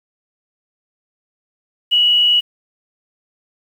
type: tone with frequency modulation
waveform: sine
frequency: 2925 Hz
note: F#7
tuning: 21 cents flat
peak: -10 dBFS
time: 1.91-2.41 s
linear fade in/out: 20 ms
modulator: 71.7 Hz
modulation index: 0.59
effects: 7-bit